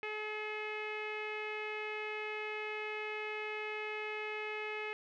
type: tone with low-pass filter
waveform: sawtooth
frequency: 426.7 Hz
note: G#4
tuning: 47 cents sharp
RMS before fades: -40 dBFS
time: 0.03-4.93 s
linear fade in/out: 0 ms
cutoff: 2400 Hz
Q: 7
effects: none